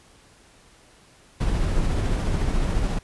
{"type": "noise with tremolo", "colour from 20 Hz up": "brown", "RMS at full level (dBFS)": -21, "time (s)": [1.4, 2.99], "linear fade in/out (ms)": 10, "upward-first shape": "triangle", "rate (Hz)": 14, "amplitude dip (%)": 30, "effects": ["pink hiss -54 dBFS RMS until 3.03 s", "resampled to 24000 Hz"]}